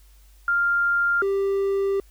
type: tone pair in turn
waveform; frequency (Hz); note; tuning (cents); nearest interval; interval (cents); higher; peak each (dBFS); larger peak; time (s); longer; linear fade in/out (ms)
sine / triangle; 1396.9 / 393.6; F6 / G4; 0 / +7; octave + minor seventh; 2193; first; -18; neither; 0.48-1.22 / 1.22-2; second; 2
effects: added 50 Hz sine -49 dBFS peak until 2.1 s + white hiss -60 dBFS RMS until 2.1 s